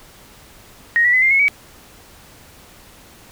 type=tone with pitch steps; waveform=sine; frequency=1874 / 1946.8 / 2022 / 2101 / 2183 / 2268 Hz; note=A#6 / B6 / B6 / C7 / C#7 / C#7; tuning=+9 / -25 / +40 / +7 / -27 / +39 cents; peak=-11 dBFS; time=0.96-1.482 s; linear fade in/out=0 ms; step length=87 ms; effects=pink hiss -45 dBFS RMS until 3.31 s